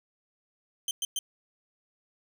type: tone bursts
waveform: 20% pulse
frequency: 3122 Hz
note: G7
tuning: 8 cents flat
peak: -23 dBFS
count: 3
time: 0.88-1.19 s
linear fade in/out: 2 ms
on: 30 ms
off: 110 ms
effects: 10-bit